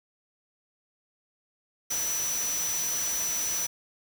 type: tone in noise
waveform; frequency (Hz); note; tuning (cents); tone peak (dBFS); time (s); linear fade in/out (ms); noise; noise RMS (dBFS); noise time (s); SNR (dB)
sine; 5930; F#8; +3; -28; 1.9-3.67; 10; white; -34; 1.9-3.67; +3
effects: none